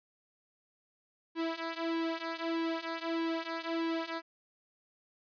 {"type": "tone with flanger", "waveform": "sawtooth", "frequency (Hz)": 329.6, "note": "E4", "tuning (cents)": 0, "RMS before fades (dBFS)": -35, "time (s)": [1.35, 4.22], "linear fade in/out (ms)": 50, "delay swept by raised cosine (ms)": [1.6, 3.4], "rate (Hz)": 1.6, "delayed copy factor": -0.85, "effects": ["resampled to 11025 Hz"]}